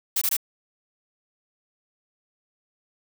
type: noise bursts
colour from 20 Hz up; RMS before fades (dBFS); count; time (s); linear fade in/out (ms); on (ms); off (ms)
blue; -23; 3; 0.16-0.367; 5; 55; 21
effects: none